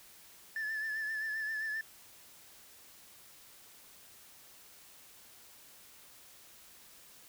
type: tone with vibrato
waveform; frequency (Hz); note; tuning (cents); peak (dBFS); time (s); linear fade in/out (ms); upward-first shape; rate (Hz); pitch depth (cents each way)
sine; 1748; A6; -12; -32; 0.56-1.81; 2; sine; 7.6; 41
effects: tanh soft clip ceiling -32 dBFS + white hiss -57 dBFS RMS until 7.28 s